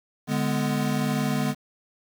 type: chord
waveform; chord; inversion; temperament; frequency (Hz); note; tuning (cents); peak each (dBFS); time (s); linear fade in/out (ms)
square; G# diminished; second; equal with one note detuned; 146.83 / 207.7 / 249.1; D3 / G#3 / B3; 0 / 0 / +15; -28; 0.27-1.55; 50
effects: 8-bit